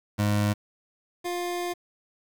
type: tone pair in turn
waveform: 25% pulse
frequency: 103.83 / 352 Hz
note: G#2 / F4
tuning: 0 / +14 cents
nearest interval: octave + major sixth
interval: 2114 cents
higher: second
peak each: -18 / -24 dBFS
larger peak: first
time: 0.18-0.54 / 1.24-1.74 s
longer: second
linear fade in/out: 20 ms
effects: 8-bit